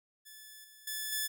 5% pulse tone with level steps, 1733 Hz, A6, 27 cents flat, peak -39 / -44 / -25 / -21 dBFS, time 0.25-1.28 s, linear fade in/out 20 ms, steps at 0.64 / 0.87 / 1.12 s, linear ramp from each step 5 ms, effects none

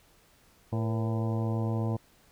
harmonic tone with a mistuned harmonic, 111.7 Hz, A2, 27 cents sharp, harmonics 1 / 2 / 3 / 4 / 5 / 6 / 7 / 8 / 9, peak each -28 / -34 / -38 / -40 / -42 / -44 / -45 / -46 / -47 dBFS, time 0.72-1.97 s, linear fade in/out 10 ms, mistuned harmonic 4, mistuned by +88 cents, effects pink hiss -62 dBFS RMS until 2.31 s

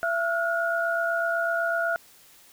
sine tone cluster, 672 / 1370 / 1438 Hz, E5 / F6 / F#6, +33 / -34 / -50 cents, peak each -26 / -34 / -26 dBFS, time 0.03-1.96 s, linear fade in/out 0 ms, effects white hiss -54 dBFS RMS until 2.52 s

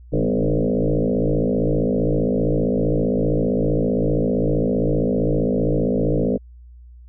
sine tone with frequency modulation, 137 Hz, C#3, 20 cents flat, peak -16 dBFS, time 0.12-6.38 s, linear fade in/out 20 ms, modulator 55.3 Hz, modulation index 7.5, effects added 60 Hz sine -40 dBFS peak until 7.08 s

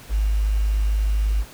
sine tone with quantisation, 51.91 Hz, G#1, in tune, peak -17 dBFS, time 0.09-1.45 s, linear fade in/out 50 ms, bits 7, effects pink hiss -44 dBFS RMS until 1.53 s

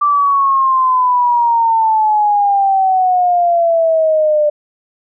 sine exponential sweep, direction down, 1174.7 to 593 Hz, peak -9 dBFS, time 0.01-4.5 s, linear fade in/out 10 ms, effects none

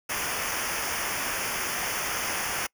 pink noise with comb filter, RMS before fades -30 dBFS, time 0.09-2.67 s, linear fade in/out 10 ms, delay 0.25 ms, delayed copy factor -0.85, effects noise-tail reverb RT60 0.1 s tail -25 dB re dry

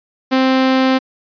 sawtooth tone, 261.9 Hz, C4, 2 cents sharp, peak -7 dBFS, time 0.31-0.99 s, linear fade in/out 20 ms, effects resampled to 11025 Hz

